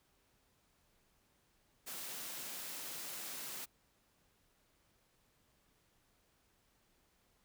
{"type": "high-pass noise", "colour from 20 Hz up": "white", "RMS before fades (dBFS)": -45, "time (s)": [1.86, 3.66], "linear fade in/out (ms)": 20, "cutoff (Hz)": 130, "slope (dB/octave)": 48, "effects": ["pink hiss -74 dBFS RMS until 7.44 s"]}